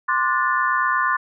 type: chord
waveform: sine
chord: D dominant seventh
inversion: third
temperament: equal with one note detuned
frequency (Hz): 1046.5 / 1174.7 / 1458.8 / 1760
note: C6 / D6 / F#6 / A6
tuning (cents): 0 / 0 / -25 / 0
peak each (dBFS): -21 / -24 / -24 / -23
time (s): 0.08-1.17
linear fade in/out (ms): 10
effects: none